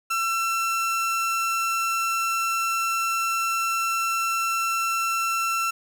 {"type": "tone", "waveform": "30% pulse", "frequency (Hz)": 1345, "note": "E6", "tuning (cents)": 34, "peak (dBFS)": -20, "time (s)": [0.1, 5.71], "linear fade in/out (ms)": 10, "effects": ["8-bit"]}